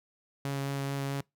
sawtooth tone with vibrato, 138.6 Hz, C#3, in tune, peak -27 dBFS, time 0.45-1.21 s, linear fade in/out 2 ms, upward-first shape sine, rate 4.6 Hz, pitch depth 9 cents each way, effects noise-tail reverb RT60 0.2 s tail -25 dB re dry

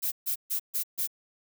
violet noise bursts, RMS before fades -29 dBFS, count 5, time 0.02-1.075 s, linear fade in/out 20 ms, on 99 ms, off 140 ms, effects none

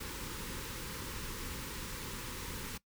pink band-stop noise, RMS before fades -42 dBFS, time 0-2.78 s, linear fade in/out 10 ms, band 550 to 850 Hz, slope 96 dB/octave, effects noise-tail reverb RT60 0.1 s tail -20 dB re dry

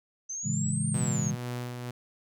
sine exponential two-way sweep, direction up then down, 6130 to 8870 to 6360 Hz, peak -33 dBFS, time 0.29-1.31 s, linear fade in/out 10 ms, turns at 0.88 s
sine chord, A major seventh, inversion none, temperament equal, 110 / 138.59 / 164.81 / 207.7 Hz, A2 / C#3 / E3 / G#3, 0 / 0 / 0 / 0 cents, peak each -35 / -31 / -32 / -32 dBFS, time 0.43-1.37 s, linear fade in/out 50 ms
sawtooth tone with tremolo, 122.6 Hz, B2, 12 cents flat, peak -28 dBFS, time 0.94-1.91 s, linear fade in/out 5 ms, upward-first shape sine, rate 2.1 Hz, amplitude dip 40%
effects none

